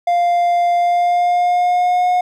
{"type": "tone with pitch glide", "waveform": "triangle", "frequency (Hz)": [698.5, 721.9], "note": ["F5", "F#5"], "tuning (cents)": [0, -43], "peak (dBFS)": -10, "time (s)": [0.07, 2.21], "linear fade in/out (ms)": 5, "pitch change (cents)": 57, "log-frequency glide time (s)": [0.76, 2.07], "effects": []}